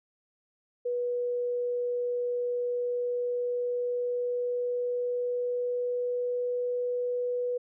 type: tone with pitch glide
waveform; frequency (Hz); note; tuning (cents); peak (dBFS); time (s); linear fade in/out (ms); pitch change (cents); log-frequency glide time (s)
sine; 487.6 to 491.3; B4 to B4; -22 to -9; -27; 0.85-7.58; 10; +13; 2.56-6.61
effects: none